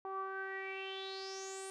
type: tone with low-pass filter sweep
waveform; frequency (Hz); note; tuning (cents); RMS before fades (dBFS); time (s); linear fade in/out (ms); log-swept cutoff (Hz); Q
sawtooth; 385; G4; -31; -43; 0.05-1.7; 0; 960 to 9200; 7.7
effects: none